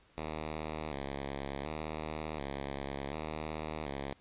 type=tone with vibrato; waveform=5% pulse; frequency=73.42 Hz; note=D2; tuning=in tune; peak=-26 dBFS; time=0.18-4.13 s; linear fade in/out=0 ms; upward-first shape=square; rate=0.68 Hz; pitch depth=97 cents each way; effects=pink hiss -65 dBFS RMS until 4.2 s + resampled to 8000 Hz